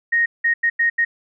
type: tone bursts at uneven times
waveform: sine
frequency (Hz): 1864.7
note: A#6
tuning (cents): 0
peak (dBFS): -14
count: 5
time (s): 0.12-0.26 / 0.44-0.54 / 0.63-0.7 / 0.79-0.9 / 0.98-1.05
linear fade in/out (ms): 10
effects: none